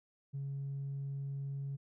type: tone with tanh clipping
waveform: triangle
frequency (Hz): 138.59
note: C#3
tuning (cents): 0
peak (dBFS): -37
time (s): 0.33-1.77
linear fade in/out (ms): 20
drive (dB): 5
effects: none